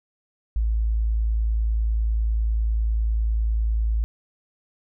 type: tone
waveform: sine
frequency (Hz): 55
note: A1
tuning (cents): 0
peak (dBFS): -19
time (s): 0.56-4.04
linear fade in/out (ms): 0
effects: none